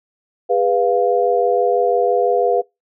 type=chord; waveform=sine; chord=F diminished; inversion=first; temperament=equal with one note detuned; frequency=407.9 / 493.9 / 698.5 Hz; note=Ab4 / Cb5 / F5; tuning=-31 / 0 / 0 cents; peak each=-19 / -16 / -18 dBFS; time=0.49-2.62 s; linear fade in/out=20 ms; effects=noise-tail reverb RT60 0.2 s tail -24 dB re dry